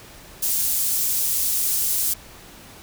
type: high-pass noise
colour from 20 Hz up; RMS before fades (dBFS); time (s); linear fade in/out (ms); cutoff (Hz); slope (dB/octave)
pink; -22; 0.42-2.14; 10; 9200; 12
effects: pink hiss -44 dBFS RMS until 2.82 s